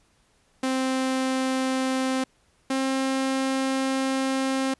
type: tone pair in turn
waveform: sawtooth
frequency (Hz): 261.6 / 266.2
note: C4 / C4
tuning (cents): 0 / +30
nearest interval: unison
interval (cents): 30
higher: second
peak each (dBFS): -19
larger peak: neither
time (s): 0.63-2.24 / 2.7-4.74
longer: second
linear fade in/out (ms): 5
effects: pink hiss -64 dBFS RMS until 4.79 s + resampled to 24000 Hz